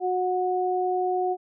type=tone pair together; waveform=sine; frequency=366 / 732 Hz; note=F#4 / F#5; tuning=-19 / -19 cents; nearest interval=octave; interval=1200 cents; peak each=-25 dBFS; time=0-1.37 s; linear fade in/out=50 ms; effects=none